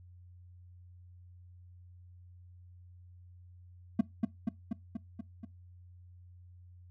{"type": "tone with echo", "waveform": "triangle", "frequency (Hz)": 224.7, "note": "A3", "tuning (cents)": 37, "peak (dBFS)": -19, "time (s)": [3.99, 4.01], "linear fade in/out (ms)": 5, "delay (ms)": 240, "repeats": 6, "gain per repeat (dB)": -3, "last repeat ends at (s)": 5.45, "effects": ["noise-tail reverb RT60 0.2 s tail -20 dB re dry", "added 89 Hz sine -52 dBFS peak until 6.9 s"]}